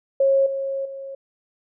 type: tone with level steps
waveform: sine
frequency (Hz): 544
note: C#5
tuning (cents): -33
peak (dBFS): -14 / -23 / -31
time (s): 0.2-1.15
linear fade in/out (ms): 5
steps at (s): 0.46 / 0.85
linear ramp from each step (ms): 5
effects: none